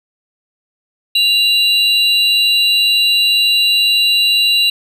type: tone pair together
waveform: triangle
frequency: 2794 / 3951 Hz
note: F7 / B7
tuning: 0 / 0 cents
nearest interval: tritone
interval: 600 cents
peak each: -11 dBFS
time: 1.15-4.7 s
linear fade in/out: 5 ms
effects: none